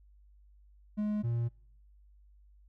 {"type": "tone pair in turn", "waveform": "triangle", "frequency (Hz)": [210.2, 117.68], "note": ["G#3", "A#2"], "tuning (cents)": [21, 17], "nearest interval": "minor seventh", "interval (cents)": 1004, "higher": "first", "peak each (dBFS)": -27, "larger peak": "neither", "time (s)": [[0.97, 1.23], [1.23, 1.49]], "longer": "neither", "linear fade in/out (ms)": 20, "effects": ["noise-tail reverb RT60 0.6 s tail -25 dB re dry", "added 50 Hz sine -57 dBFS peak until 2.68 s"]}